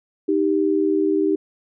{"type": "tone pair together", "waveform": "sine", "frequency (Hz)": [311.4, 392], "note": ["D#4", "G4"], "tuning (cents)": [2, 0], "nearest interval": "major third", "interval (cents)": 398, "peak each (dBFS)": -19, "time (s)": [0.28, 1.36], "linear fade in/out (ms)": 10, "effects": []}